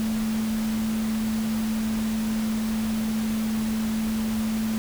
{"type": "tone in noise", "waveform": "sine", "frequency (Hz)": 220, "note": "A3", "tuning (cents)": 0, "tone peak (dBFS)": -23, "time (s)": [0, 4.78], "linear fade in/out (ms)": 0, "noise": "pink", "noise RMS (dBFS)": -36, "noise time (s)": [0, 4.78], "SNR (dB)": 10, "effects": []}